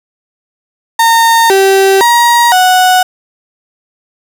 35% pulse tone with pitch steps, 916 / 387.6 / 948 / 738 Hz, A#5 / G4 / A#5 / F#5, -31 / -20 / +29 / -5 cents, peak -3 dBFS, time 0.99-3.03 s, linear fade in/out 5 ms, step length 510 ms, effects none

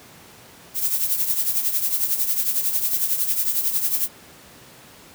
violet noise with tremolo, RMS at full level -19 dBFS, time 0.74-4.09 s, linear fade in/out 50 ms, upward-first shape triangle, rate 11 Hz, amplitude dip 70%, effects pink hiss -46 dBFS RMS until 5.14 s + high-pass 100 Hz 12 dB/octave

